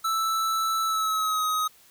square tone with pitch glide, 1318.5 to 1261.1 Hz, E6 to D#6, 0 to +23 cents, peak -24 dBFS, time 0.04-1.68 s, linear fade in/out 10 ms, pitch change -77 cents, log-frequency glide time 0.83-1.44 s, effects white hiss -56 dBFS RMS until 1.9 s

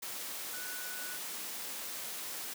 sine tone in noise, 1480 Hz, F#6, in tune, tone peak -45 dBFS, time 0.53-1.17 s, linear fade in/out 10 ms, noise white, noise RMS -41 dBFS, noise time 0.02-2.54 s, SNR -7 dB, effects high-pass 200 Hz 12 dB/octave

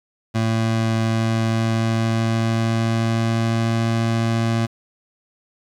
25% pulse tone with pitch glide, 112.7 to 114.34 Hz, A2 to A#2, +42 to -33 cents, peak -14 dBFS, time 0.34-4.67 s, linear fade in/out 20 ms, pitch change +25 cents, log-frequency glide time 1.18-3.87 s, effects low-pass 7000 Hz 12 dB/octave + 8-bit

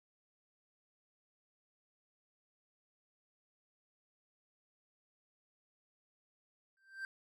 triangle tone with exponential growth, 1568 Hz, G6, in tune, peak -35 dBFS, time 6.77-7.05 s, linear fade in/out 1 ms, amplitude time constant 59 ms, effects none

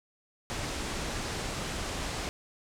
pink low-pass noise, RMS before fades -35 dBFS, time 0.5-2.29 s, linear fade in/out 0 ms, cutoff 8700 Hz, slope 24 dB/octave, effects none

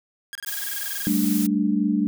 sawtooth tone bursts, 1636 Hz, G#6, 26 cents flat, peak -28 dBFS, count 16, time 0.33-1.072 s, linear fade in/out 0 ms, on 22 ms, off 26 ms
blue noise, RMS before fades -30 dBFS, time 0.46-1.47 s, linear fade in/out 10 ms
sine chord, G suspended second, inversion none, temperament equal, 196 / 220 / 293.7 Hz, G3 / A3 / D4, 0 / 0 / 0 cents, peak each -23 dBFS, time 1.07-2.07 s, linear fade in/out 0 ms
effects none

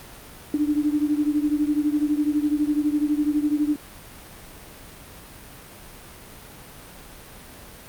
sine beating tone pair, 293.7 / 305.7 Hz, D4 / D#4, 0 / -30 cents, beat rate 12 Hz, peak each -21 / -24 dBFS, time 0.54-3.76 s, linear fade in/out 2 ms, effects pink hiss -43 dBFS RMS until 7.88 s + Opus 48 kbps

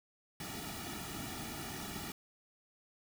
pink noise with comb filter, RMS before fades -43 dBFS, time 0.4-2.12 s, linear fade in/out 2 ms, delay 1.9 ms, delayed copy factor -0.85, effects none

